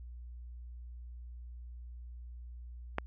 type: click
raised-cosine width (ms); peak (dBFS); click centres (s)
0.5; -16; 2.984
effects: added 60 Hz sine -44 dBFS peak until 3.06 s